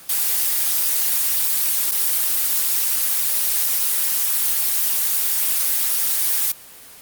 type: noise with dropouts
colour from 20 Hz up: blue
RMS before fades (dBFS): -19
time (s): 0.09-6.52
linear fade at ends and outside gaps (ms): 5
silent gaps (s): 1.913-1.917
effects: white hiss -42 dBFS RMS until 7.01 s + Opus 24 kbps